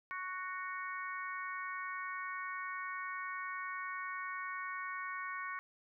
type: harmonic tone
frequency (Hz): 370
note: F#4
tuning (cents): 0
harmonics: 3 / 4 / 5 / 6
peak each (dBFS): -42 / -45 / -45 / -47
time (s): 0.11-5.59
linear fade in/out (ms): 0
effects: none